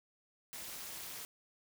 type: noise with amplitude modulation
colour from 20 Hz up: white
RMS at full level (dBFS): -42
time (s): 0.53-1.25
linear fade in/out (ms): 0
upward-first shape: sine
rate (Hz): 285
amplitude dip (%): 85
effects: none